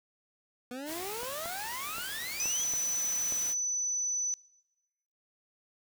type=exponential sweep; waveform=25% pulse; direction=up; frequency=240.8 to 3400 Hz; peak=-34 dBFS; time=0.71-2.64 s; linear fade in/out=2 ms
type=noise; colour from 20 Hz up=white; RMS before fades=-41 dBFS; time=0.85-3.55 s; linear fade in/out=50 ms
type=clicks; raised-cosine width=1 ms; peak=-29 dBFS; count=6; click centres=1.232 / 1.458 / 1.983 / 2.457 / 2.737 / 3.323 s
type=tone; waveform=sine; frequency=5990 Hz; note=F#8; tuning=20 cents sharp; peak=-29 dBFS; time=2.4-4.34 s; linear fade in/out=0 ms
effects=noise-tail reverb RT60 1.0 s tail -21 dB re dry